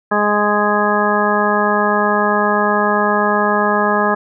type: harmonic tone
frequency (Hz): 207.7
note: G#3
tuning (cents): 0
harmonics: 1 / 2 / 3 / 4 / 5 / 6 / 8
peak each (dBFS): -20 / -20 / -20 / -20 / -20 / -20 / -20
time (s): 0.11-4.15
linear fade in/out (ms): 10
effects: none